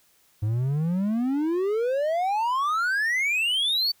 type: exponential sweep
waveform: triangle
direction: up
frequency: 102.4 to 4600 Hz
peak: -20 dBFS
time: 0.42-3.92 s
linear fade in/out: 10 ms
effects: white hiss -62 dBFS RMS until 4 s